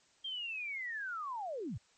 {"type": "linear sweep", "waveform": "sine", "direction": "down", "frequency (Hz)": [3219, 76.2], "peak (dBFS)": -37, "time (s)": [0.24, 1.78], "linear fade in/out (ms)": 10, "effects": ["white hiss -68 dBFS RMS until 1.97 s", "MP3 32 kbps"]}